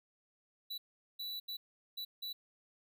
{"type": "tone bursts at uneven times", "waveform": "square", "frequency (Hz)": 3951, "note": "B7", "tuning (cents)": 0, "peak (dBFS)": -40, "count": 5, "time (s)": [[0.7, 0.78], [1.19, 1.4], [1.48, 1.57], [1.97, 2.05], [2.22, 2.33]], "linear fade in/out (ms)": 10, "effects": []}